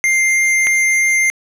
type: tone pair in turn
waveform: square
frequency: 2101 / 2101 Hz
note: C7 / C7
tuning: +7 / +7 cents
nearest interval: unison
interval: 0 cents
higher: neither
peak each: -12 dBFS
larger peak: neither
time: 0.04-0.67 / 0.67-1.3 s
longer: neither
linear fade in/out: 0 ms
effects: low-pass 11000 Hz 12 dB/octave + 8-bit